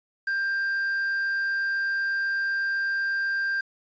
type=tone with quantisation; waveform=triangle; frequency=1587 Hz; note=G6; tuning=21 cents sharp; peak=-22 dBFS; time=0.27-3.61 s; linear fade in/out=5 ms; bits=8; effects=resampled to 16000 Hz